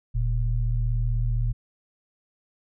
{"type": "tone pair together", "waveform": "sine", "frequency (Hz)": [40.81, 116.54], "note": ["E1", "A#2"], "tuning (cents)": [-17, 0], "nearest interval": "octave + tritone", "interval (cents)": 1817, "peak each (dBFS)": [-23, -25], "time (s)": [0.14, 1.53], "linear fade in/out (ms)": 20, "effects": []}